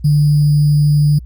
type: tone with sample-and-hold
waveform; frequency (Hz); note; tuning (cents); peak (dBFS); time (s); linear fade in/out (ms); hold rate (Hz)
sine; 147.9; D3; +13; -8; 0.04-1.19; 10; 4900
effects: added 60 Hz sine -29 dBFS peak until 1.25 s + Opus 32 kbps